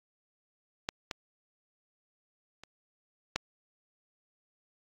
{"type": "clicks", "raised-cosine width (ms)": 0.2, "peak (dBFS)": [-13, -17, -29, -11], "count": 4, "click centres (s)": [0.889, 1.112, 2.636, 3.36], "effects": ["AAC 48 kbps"]}